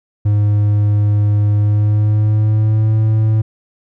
triangle tone with pitch glide, 103.83 to 109.31 Hz, G#2 to A2, 0 to -11 cents, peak -8 dBFS, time 0.25-3.42 s, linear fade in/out 10 ms, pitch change +89 cents, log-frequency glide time 1.56-2.95 s, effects none

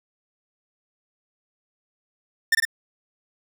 45% pulse tone with echo, 1800 Hz, A6, 39 cents sharp, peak -15 dBFS, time 2.52-2.55 s, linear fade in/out 5 ms, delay 51 ms, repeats 2, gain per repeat -2 dB, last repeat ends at 2.652 s, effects none

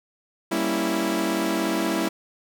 sawtooth chord, G diminished seventh, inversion none, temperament equal, 196 / 233.1 / 277.2 / 329.6 Hz, G3 / Bb3 / Db4 / Fb4, 0 / 0 / 0 / 0 cents, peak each -25 / -26 / -26 / -21 dBFS, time 0.51-2.09 s, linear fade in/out 10 ms, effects none

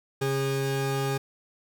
40% pulse tone pair together, 136.2 / 408.1 Hz, C#3 / G#4, -30 / -30 cents, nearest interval octave + perfect fifth, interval 1900 cents, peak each -27 dBFS, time 0.21-1.18 s, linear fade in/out 10 ms, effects none

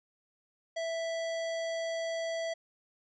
square tone, 659.3 Hz, E5, in tune, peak -33 dBFS, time 0.76-2.54 s, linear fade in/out 10 ms, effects resampled to 16000 Hz

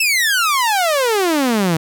sawtooth exponential sweep, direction down, 2698 to 155.56 Hz, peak -10 dBFS, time 0-1.77 s, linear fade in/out 5 ms, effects none

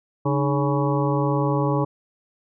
harmonic tone with a mistuned harmonic, 140 Hz, C#3, 18 cents sharp, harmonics 1 / 2 / 3 / 4 / 6 / 7 / 8, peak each -22 / -25 / -27 / -28 / -30 / -30 / -31 dBFS, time 0.25-1.85 s, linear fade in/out 10 ms, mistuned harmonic 2, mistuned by +130 cents, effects none

